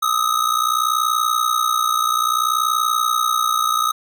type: ring-modulated tone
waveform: square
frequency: 1262 Hz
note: D#6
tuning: 24 cents sharp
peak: -14 dBFS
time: 0.02-3.92 s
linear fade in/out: 10 ms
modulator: 30.3 Hz
effects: none